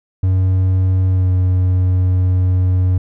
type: tone with pitch glide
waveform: triangle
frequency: 93.4 to 91.85 Hz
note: F#2 to F#2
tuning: +17 to -12 cents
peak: -9 dBFS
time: 0.23-2.98 s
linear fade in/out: 5 ms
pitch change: -29 cents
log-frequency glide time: 1.1-1.29 s
effects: none

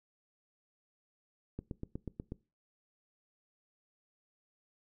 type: click train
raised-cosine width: 3 ms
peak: -26 dBFS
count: 7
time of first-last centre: 1.59-2.321 s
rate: 8.21 Hz
effects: noise-tail reverb RT60 0.3 s tail -21 dB re dry

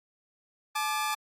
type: tone pair together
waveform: sawtooth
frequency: 859.1 / 1187 Hz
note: A5 / D6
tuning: -42 / +18 cents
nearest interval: tritone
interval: 560 cents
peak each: -27 dBFS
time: 0.75-1.15 s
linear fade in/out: 10 ms
effects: AAC 48 kbps

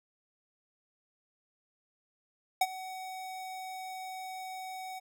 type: tone with ADSR envelope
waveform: square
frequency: 751 Hz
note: F#5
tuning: 26 cents sharp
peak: -22 dBFS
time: 2.61-5 s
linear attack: 5 ms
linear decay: 43 ms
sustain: -18 dB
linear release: 20 ms
effects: none

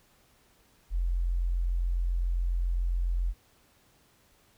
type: tone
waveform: sine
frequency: 43.65 Hz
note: F1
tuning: in tune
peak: -25 dBFS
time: 0.9-3.34 s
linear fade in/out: 50 ms
effects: pink hiss -64 dBFS RMS until 4.57 s

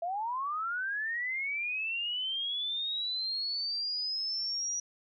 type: linear sweep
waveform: sine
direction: up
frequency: 659.3 to 5810 Hz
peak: -31 dBFS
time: 0.02-4.8 s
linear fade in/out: 5 ms
effects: none

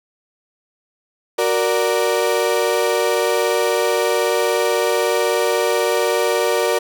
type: chord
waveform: 35% pulse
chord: Gb augmented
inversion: none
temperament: equal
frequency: 370 / 466.2 / 587.3 Hz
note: Gb4 / Bb4 / D5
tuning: 0 / 0 / 0 cents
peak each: -20 / -17 / -19 dBFS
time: 1.38-6.79 s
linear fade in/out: 10 ms
effects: none

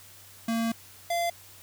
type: tone pair in turn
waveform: square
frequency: 228.3 / 687.5 Hz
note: A#3 / F5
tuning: -36 / -27 cents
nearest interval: octave + perfect fifth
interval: 1909 cents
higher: second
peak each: -26 dBFS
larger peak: neither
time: 0.48-0.72 / 1.1-1.3 s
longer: first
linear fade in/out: 5 ms
effects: added 96 Hz sine -58 dBFS peak until 1.62 s + white hiss -51 dBFS RMS until 1.62 s

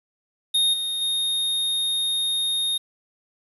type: tone with level steps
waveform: square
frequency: 3700 Hz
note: A#7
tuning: 14 cents flat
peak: -18 / -25 / -22 dBFS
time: 0.54-2.78 s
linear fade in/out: 10 ms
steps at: 0.73 / 1.01 s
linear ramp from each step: 10 ms
effects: resampled to 32000 Hz + 8-bit

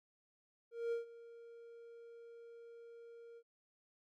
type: tone with ADSR envelope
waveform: triangle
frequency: 466.2 Hz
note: A#4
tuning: in tune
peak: -32 dBFS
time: 0.71-3.43 s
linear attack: 210 ms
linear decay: 130 ms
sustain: -19 dB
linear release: 57 ms
effects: none

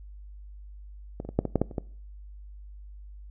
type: clicks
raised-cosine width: 2 ms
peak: -20 / -26 / -22 / -8 / -15 / -8 / -9 / -27 / -15 dBFS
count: 9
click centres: 1.201 / 1.25 / 1.29 / 1.39 / 1.453 / 1.557 / 1.616 / 1.712 / 1.782 s
effects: noise-tail reverb RT60 0.5 s tail -22 dB re dry + added 50 Hz sine -42 dBFS peak until 3.3 s

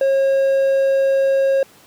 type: tone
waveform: triangle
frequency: 542 Hz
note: C#5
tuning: 39 cents flat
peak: -11 dBFS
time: 0.01-1.63 s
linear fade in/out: 2 ms
effects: pink hiss -48 dBFS RMS until 1.86 s + high-pass 150 Hz 12 dB/octave

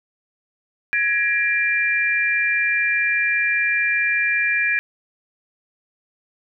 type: tone cluster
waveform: sine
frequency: 1669 / 1894 / 2376 Hz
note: G#6 / A#6 / D7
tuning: +8 / +27 / +20 cents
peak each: -20 / -27 / -20 dBFS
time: 0.93-4.79 s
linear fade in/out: 0 ms
effects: none

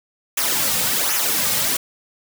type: noise with flanger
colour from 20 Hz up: white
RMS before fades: -20 dBFS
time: 0.37-1.77 s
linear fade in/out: 5 ms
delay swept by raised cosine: 0.22 to 3.02 ms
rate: 1.3 Hz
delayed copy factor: -0.65
effects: none

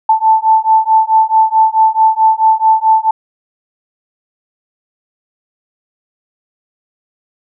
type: beating tone pair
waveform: sine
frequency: 879 / 883.6 Hz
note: A5 / A5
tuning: -2 / +7 cents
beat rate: 4.6 Hz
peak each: -10 dBFS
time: 0.09-3.11 s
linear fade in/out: 5 ms
effects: none

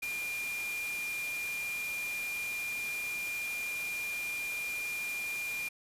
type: tone in noise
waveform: sine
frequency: 2404 Hz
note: D7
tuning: 40 cents sharp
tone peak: -34 dBFS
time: 0.02-5.69 s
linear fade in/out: 10 ms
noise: white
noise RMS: -43 dBFS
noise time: 0.02-5.69 s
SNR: +6 dB
effects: resampled to 32000 Hz

